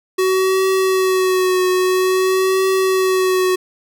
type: tone with vibrato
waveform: square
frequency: 374.1 Hz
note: F#4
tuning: 19 cents sharp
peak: -14 dBFS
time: 0.18-3.56 s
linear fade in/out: 10 ms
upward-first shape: triangle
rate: 0.5 Hz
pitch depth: 32 cents each way
effects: none